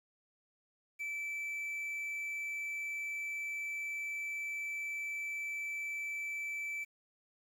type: tone with quantisation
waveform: triangle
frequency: 2319 Hz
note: D7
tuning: 22 cents flat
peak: -35 dBFS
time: 0.99-6.85 s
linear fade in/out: 20 ms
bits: 10
effects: none